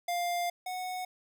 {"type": "tone pair in turn", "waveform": "square", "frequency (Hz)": [700, 735.9], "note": ["F5", "F#5"], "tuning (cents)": [4, -10], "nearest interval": "minor second", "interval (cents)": 86, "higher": "second", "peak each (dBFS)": [-30, -35], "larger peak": "first", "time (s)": [[0.08, 0.5], [0.66, 1.05]], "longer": "first", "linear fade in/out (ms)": 5, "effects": []}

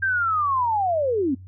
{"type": "linear sweep", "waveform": "sine", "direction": "down", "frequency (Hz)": [1600, 244.2], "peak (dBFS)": -19, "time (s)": [0.02, 1.35], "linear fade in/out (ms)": 10, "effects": ["noise-tail reverb RT60 0.2 s tail -23 dB re dry", "added 93 Hz sine -39 dBFS peak until 1.47 s"]}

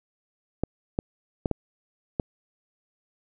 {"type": "clicks", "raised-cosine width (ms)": 2, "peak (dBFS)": -11, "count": 5, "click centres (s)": [0.636, 0.989, 1.458, 1.513, 2.198], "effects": []}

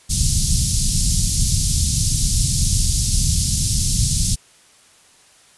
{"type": "band-stop noise", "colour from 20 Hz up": "pink", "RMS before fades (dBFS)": -17, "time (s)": [0.09, 4.36], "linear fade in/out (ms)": 20, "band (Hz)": [160, 4800], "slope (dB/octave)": 24, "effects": ["white hiss -51 dBFS RMS until 5.57 s", "resampled to 24000 Hz"]}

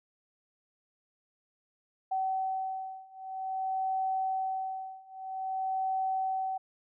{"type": "beating tone pair", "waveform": "sine", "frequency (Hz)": [761, 761.51], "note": ["F#5", "F#5"], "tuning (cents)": [48, 50], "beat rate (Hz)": 0.51, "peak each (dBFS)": [-34, -33], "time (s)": [2.11, 6.58], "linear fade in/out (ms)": 10, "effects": []}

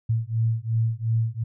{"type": "beating tone pair", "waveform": "sine", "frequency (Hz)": [112, 114.8], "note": ["A2", "A#2"], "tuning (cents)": [31, -26], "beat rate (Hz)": 2.8, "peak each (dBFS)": -24, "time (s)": [0.09, 1.44], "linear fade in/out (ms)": 10, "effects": []}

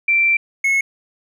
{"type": "tone pair in turn", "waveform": ["sine", "triangle"], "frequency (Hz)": [2349, 2184], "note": ["D7", "C#7"], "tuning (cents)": [0, -26], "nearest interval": "minor second", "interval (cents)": 126, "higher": "first", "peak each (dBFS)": -12, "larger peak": "neither", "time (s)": [[0.08, 0.37], [0.64, 0.81]], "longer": "first", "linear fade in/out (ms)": 5, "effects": []}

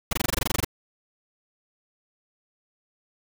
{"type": "noise bursts", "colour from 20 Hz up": "pink", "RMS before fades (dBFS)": -23, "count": 13, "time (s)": [0.11, 0.647], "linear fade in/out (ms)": 5, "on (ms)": 21, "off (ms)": 22, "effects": []}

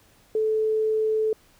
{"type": "tone", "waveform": "sine", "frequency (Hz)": 435.9, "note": "A4", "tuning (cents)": -16, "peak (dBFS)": -20, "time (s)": [0.35, 1.33], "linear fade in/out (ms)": 2, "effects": ["pink hiss -58 dBFS RMS until 1.59 s"]}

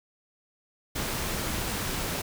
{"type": "noise", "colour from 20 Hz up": "pink", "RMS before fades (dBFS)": -31, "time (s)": [0.95, 2.22], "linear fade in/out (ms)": 10, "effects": []}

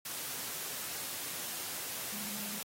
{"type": "tone in noise", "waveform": "sine", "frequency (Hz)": 207.7, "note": "G#3", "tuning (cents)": 0, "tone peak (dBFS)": -46, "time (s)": [2.12, 2.59], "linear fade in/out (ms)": 5, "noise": "white", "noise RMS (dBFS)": -40, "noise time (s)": [0.05, 2.63], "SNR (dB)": -9, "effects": ["high-pass 100 Hz 12 dB/octave", "AAC 48 kbps"]}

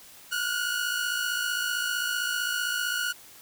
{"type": "tone pair together", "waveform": "sawtooth", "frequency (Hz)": [1427, 1482.5], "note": ["F6", "F#6"], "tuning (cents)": [37, 3], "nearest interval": "minor second", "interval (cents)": 66, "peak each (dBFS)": -26, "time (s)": [0.31, 3.13], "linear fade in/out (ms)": 20, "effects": ["white hiss -50 dBFS RMS until 3.41 s"]}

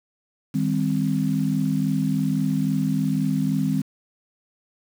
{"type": "chord", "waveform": "sine", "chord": "C minor", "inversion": "first", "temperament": "equal with one note detuned", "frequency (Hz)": [155.56, 199.19, 261.6], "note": ["Eb3", "G3", "C4"], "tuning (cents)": [0, 28, 0], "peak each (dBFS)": -24, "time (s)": [0.54, 3.82], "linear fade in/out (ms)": 10, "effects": ["7-bit"]}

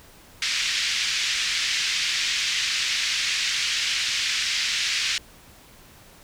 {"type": "band-pass noise", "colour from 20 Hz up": "pink", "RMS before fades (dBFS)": -25, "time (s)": [0.42, 5.18], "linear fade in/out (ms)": 2, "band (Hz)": [2000, 6100], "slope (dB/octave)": 24, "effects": ["pink hiss -50 dBFS RMS until 6.23 s"]}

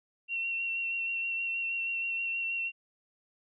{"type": "tone with vibrato", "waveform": "sine", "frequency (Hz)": 2726, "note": "F7", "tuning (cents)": -43, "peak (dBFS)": -30, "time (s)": [0.28, 2.72], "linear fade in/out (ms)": 50, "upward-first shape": "sine", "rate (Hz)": 6.3, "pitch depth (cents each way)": 18, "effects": []}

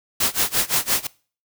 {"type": "noise with tremolo", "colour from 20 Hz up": "white", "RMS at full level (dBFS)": -18, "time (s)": [0.2, 1.07], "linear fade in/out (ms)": 5, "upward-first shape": "sine", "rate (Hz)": 5.8, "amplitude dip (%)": 95, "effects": ["noise-tail reverb RT60 0.4 s tail -22 dB re dry"]}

